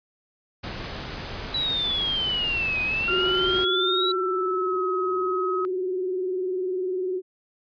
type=noise; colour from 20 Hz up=pink; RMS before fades=-34 dBFS; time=0.63-3.65 s; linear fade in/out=10 ms
type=exponential two-way sweep; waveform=sine; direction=down then up; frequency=3951 to 2489 to 3951 Hz; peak=-23 dBFS; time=1.54-4.12 s; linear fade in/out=5 ms; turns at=2.81 s
type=tone with vibrato; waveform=sine; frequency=370 Hz; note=F#4; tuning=in tune; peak=-24 dBFS; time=3.08-7.22 s; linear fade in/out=50 ms; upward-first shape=sine; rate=20 Hz; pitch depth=65 cents each way
type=tone with pitch glide; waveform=sine; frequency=1387 to 1271.9 Hz; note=F6 to D#6; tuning=-12 to +38 cents; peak=-26 dBFS; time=3.08-5.65 s; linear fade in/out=0 ms; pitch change=-150 cents; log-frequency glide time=3.76-4.81 s
effects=resampled to 11025 Hz